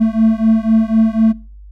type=beating tone pair; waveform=triangle; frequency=220.5 / 224.5 Hz; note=A3 / A3; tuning=+4 / +35 cents; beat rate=4 Hz; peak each=-11 dBFS; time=0-1.33 s; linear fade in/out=20 ms; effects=noise-tail reverb RT60 0.4 s tail -24 dB re dry + added 50 Hz sine -34 dBFS peak until 1.71 s